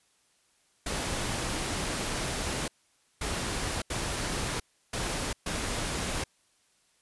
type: noise bursts at uneven times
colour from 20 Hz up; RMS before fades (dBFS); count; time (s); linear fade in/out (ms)
pink; -32; 5; 0.86-2.68 / 3.21-3.82 / 3.9-4.6 / 4.93-5.33 / 5.46-6.24; 5
effects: white hiss -68 dBFS RMS until 7.01 s + resampled to 24000 Hz